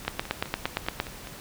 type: two click trains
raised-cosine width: 0.3 ms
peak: -9 / -22 dBFS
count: 9 / 7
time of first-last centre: 0.08-1.001 / 0.05-1.272 s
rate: 8.69 / 4.91 Hz
effects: pink hiss -43 dBFS RMS until 1.4 s